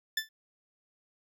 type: tone with exponential decay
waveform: 20% pulse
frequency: 1760 Hz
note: A6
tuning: in tune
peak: -20 dBFS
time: 0.17-0.29 s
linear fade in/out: 5 ms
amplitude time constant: 25 ms
effects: none